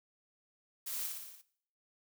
blue noise with echo, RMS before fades -40 dBFS, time 0.86-1.07 s, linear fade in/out 10 ms, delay 58 ms, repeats 6, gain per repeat -3 dB, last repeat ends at 1.418 s, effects noise-tail reverb RT60 0.6 s tail -18 dB re dry

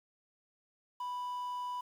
triangle tone with quantisation, 987.8 Hz, B5, in tune, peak -34 dBFS, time 1-1.81 s, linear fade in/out 5 ms, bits 10, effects none

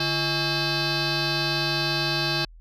sine tone with frequency modulation, 2093 Hz, C7, in tune, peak -20 dBFS, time 0-2.45 s, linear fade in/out 5 ms, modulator 487 Hz, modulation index 5.7, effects tanh soft clip ceiling -20 dBFS + added 41 Hz sine -44 dBFS peak until 2.6 s

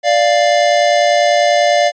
square tone pair together, 587.3 / 697.4 Hz, D5 / F5, 0 / -3 cents, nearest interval minor third, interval 297 cents, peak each -13 dBFS, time 0.03-1.92 s, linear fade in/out 50 ms, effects resampled to 16000 Hz

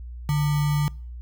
sine tone with sample-and-hold, 146.83 Hz, D3, in tune, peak -19 dBFS, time 0.29-0.88 s, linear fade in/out 0 ms, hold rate 1050 Hz, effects noise-tail reverb RT60 0.5 s tail -24 dB re dry + added 60 Hz sine -34 dBFS peak until 1.21 s

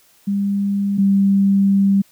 sine tone pair in turn, 200 / 197.02 Hz, G3 / G3, +35 / +9 cents, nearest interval unison, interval 26 cents, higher first, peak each -16 / -11 dBFS, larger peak second, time 0.27-0.98 / 0.98-2.02 s, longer second, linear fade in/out 10 ms, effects white hiss -54 dBFS RMS until 2.11 s

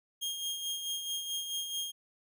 sawtooth tone with tremolo, 3235 Hz, G#7, 46 cents flat, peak -29 dBFS, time 0.21-1.92 s, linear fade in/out 20 ms, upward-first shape sine, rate 4.6 Hz, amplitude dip 50%, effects none

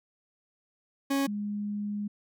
40% pulse / sine tone pair in turn, 275.5 / 206.4 Hz, C#4 / G#3, -11 / -10 cents, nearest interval perfect fourth, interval 499 cents, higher first, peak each -24 / -30 dBFS, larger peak first, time 1.1-1.27 / 1.27-2.08 s, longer second, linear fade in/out 10 ms, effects none

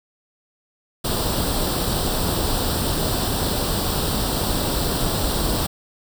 pink noise with comb filter, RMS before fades -22 dBFS, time 1.04-5.67 s, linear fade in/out 10 ms, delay 0.23 ms, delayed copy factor +0.7, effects none

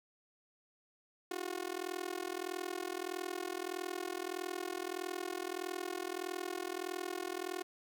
sawtooth tone with amplitude modulation, 362 Hz, F#4, 38 cents flat, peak -30 dBFS, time 1.31-7.63 s, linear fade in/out 5 ms, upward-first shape sine, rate 41.6 Hz, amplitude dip 100%, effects none

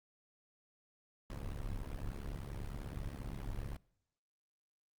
brown noise with amplitude modulation, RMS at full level -38 dBFS, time 1.3-3.77 s, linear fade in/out 2 ms, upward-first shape sine, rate 70 Hz, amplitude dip 95%, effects noise-tail reverb RT60 0.7 s tail -23 dB re dry + Opus 48 kbps

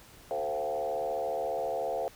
sine tone with frequency modulation, 604 Hz, D5, 48 cents sharp, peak -29 dBFS, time 0.31-2.08 s, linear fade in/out 0 ms, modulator 74.4 Hz, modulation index 2.2, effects pink hiss -54 dBFS RMS until 2.15 s

